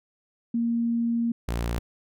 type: tone pair in turn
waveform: sine / sawtooth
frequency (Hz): 233.3 / 58.33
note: A#3 / A#1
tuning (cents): +2 / +2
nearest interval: 2 octaves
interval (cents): 2400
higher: first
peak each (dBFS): -22 / -22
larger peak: neither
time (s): 0.54-1.32 / 1.48-1.79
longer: first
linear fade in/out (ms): 5
effects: none